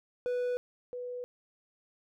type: tone pair in turn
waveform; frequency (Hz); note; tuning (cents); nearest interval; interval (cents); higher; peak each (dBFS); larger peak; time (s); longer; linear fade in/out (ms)
triangle / sine; 493.2 / 493.2; B4 / B4; -2 / -2; unison; 0; neither; -27 / -36; first; 0.26-0.57 / 0.93-1.24; neither; 0
effects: none

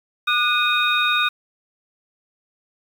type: tone cluster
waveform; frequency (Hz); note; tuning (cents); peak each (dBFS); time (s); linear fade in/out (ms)
sine; 1210 / 1462 / 2494 / 3720; D#6 / F#6 / D#7 / A#7; -49 / -21 / +3 / -4; -22; 0.27-1.29; 10
effects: 7-bit

